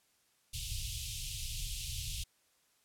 pink band-stop noise, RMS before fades -39 dBFS, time 0.53-2.24 s, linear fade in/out 10 ms, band 130 to 2700 Hz, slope 48 dB/octave, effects white hiss -72 dBFS RMS until 2.84 s + low-pass 12000 Hz 12 dB/octave

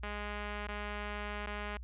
5% pulse tone with dropouts, 207.1 Hz, G#3, 5 cents flat, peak -27 dBFS, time 0.03-1.77 s, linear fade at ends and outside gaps 2 ms, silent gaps 0.669-0.686 / 1.461-1.471 s, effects added 60 Hz sine -42 dBFS peak until 1.83 s + resampled to 8000 Hz

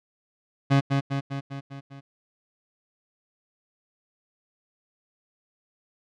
30% pulse tone with echo, 138.2 Hz, C#3, 5 cents flat, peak -14 dBFS, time 0.7-0.81 s, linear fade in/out 20 ms, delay 200 ms, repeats 6, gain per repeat -4 dB, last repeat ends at 2.01 s, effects low-pass 4000 Hz 12 dB/octave

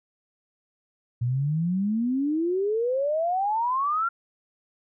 sine exponential sweep, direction up, 116.6 to 1398 Hz, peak -22 dBFS, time 1.21-4.09 s, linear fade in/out 10 ms, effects none

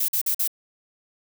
violet noise bursts, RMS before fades -23 dBFS, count 4, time 0-0.477 s, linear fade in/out 5 ms, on 84 ms, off 47 ms, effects none

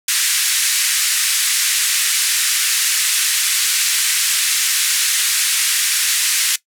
white band-pass noise, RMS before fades -17 dBFS, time 0.08-6.56 s, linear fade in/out 5 ms, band 1600 to 11000 Hz, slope 24 dB/octave, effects noise-tail reverb RT60 0.1 s tail -18 dB re dry

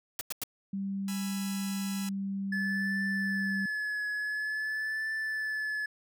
white noise bursts, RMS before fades -34 dBFS, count 3, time 0.19-0.437 s, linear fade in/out 2 ms, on 21 ms, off 92 ms
sine tone, 196 Hz, G3, in tune, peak -31 dBFS, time 0.73-3.66 s, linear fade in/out 5 ms
5% pulse chord, E major, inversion first, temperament equal with one note detuned, 830.6 / 987.8 / 1336.9 Hz, G#5 / B5 / E6, 0 / 0 / +24 cents, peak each -32 dBFS, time 1.08-2.09 s, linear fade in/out 2 ms
triangle tone with vibrato, 1726 Hz, A6, 34 cents flat, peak -29 dBFS, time 2.52-5.86 s, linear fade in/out 5 ms, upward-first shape triangle, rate 0.48 Hz, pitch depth 36 cents each way
effects none

